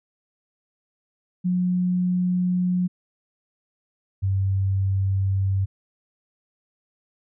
sine tone pair in turn, 180.5 / 96.76 Hz, F#3 / G2, -43 / -22 cents, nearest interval major seventh, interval 1079 cents, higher first, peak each -19 dBFS, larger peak neither, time 1.44-2.88 / 4.22-5.66 s, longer neither, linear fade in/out 20 ms, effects none

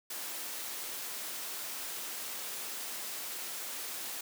white high-pass noise, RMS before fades -40 dBFS, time 0.1-4.21 s, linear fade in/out 5 ms, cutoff 250 Hz, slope 12 dB/octave, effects none

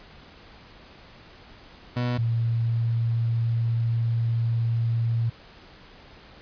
30% pulse / sine tone pair in turn, 122.5 / 115.62 Hz, B2 / A#2, -14 / -14 cents, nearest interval minor second, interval 100 cents, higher first, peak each -21 dBFS, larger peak neither, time 1.96-2.18 / 2.18-5.3 s, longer second, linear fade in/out 10 ms, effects pink hiss -49 dBFS RMS until 6.41 s + resampled to 11025 Hz

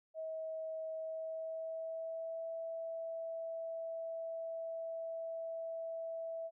sine tone with pitch glide, 640 to 657.2 Hz, D#5 to E5, +49 to -5 cents, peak -39 dBFS, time 0.14-6.51 s, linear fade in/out 50 ms, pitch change +46 cents, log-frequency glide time 0.94-2.47 s, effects none

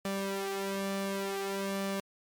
sawtooth tone with flanger, 196 Hz, G3, in tune, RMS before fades -34 dBFS, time 0.05-2 s, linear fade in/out 2 ms, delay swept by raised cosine 1.7 to 3.4 ms, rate 0.56 Hz, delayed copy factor +0.85, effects MP3 96 kbps

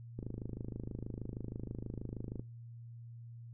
click train, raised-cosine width 3 ms, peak -28 dBFS, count 59, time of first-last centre 0.19-2.395 s, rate 26.3 Hz, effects noise-tail reverb RT60 0.3 s tail -21 dB re dry + added 117 Hz sine -47 dBFS peak until 3.53 s

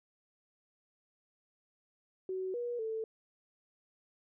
sine tone with pitch steps, 375.1 / 481 / 443.2 Hz, F#4 / B4 / A4, +24 / -46 / +13 cents, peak -34 dBFS, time 2.29-3.04 s, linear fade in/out 2 ms, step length 250 ms, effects none

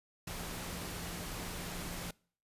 sine tone in noise, 174.61 Hz, F3, in tune, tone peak -48 dBFS, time 0.27-2.11 s, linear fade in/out 5 ms, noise pink, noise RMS -42 dBFS, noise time 0.27-2.11 s, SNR -9 dB, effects noise-tail reverb RT60 0.5 s tail -25 dB re dry + resampled to 32000 Hz

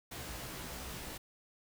pink noise with comb filter, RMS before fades -44 dBFS, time 0.11-1.18 s, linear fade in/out 10 ms, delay 16 ms, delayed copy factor +0.9, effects none

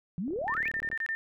sine exponential sweep, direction up, 161.4 to 2605 Hz, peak -30 dBFS, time 0.18-0.68 s, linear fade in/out 0 ms
click train, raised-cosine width 2 ms, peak -34 dBFS, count 25, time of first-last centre 0.28-0.929 s, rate 37 Hz
sine tone bursts, 1802 Hz, A6, 41 cents sharp, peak -29 dBFS, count 8, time 0.48-1.15 s, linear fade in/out 0 ms, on 61 ms, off 26 ms
effects none

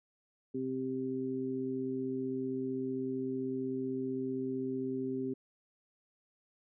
harmonic tone, 130.81 Hz, C3, in tune, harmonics 1 / 2 / 3, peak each -46 / -35 / -37 dBFS, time 0.54-5.34 s, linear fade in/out 10 ms, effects none

